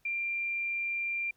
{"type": "tone", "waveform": "sine", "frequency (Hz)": 2378, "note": "D7", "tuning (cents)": 21, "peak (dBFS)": -30, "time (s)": [0.05, 1.31], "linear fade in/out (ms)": 5, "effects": ["pink hiss -71 dBFS RMS until 1.36 s"]}